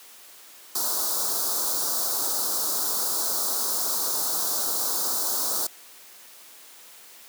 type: band-stop noise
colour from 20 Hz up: white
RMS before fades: -26 dBFS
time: 0.75-5.67 s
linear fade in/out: 5 ms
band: 1400 to 4000 Hz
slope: 48 dB/octave
effects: white hiss -48 dBFS RMS until 7.28 s + high-pass 300 Hz 12 dB/octave